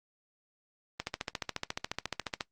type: click train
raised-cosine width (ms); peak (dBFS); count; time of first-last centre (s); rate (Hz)
0.2; -15; 21; 1-2.408; 14.2
effects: noise-tail reverb RT60 0.1 s tail -17 dB re dry + Opus 24 kbps